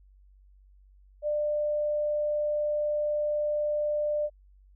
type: tone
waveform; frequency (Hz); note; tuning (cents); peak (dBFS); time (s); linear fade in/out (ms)
sine; 596; D5; +25; -25; 1.22-4.3; 50
effects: added 48 Hz sine -54 dBFS peak until 4.75 s